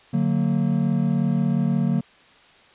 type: chord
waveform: triangle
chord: D augmented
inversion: none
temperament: just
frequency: 146.83 / 183.54 / 229.4 Hz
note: D3 / F#3 / A#3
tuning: 0 / -14 / -28 cents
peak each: -21 dBFS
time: 0.13-2.01 s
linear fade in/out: 10 ms
effects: white hiss -52 dBFS RMS until 2.74 s + resampled to 8000 Hz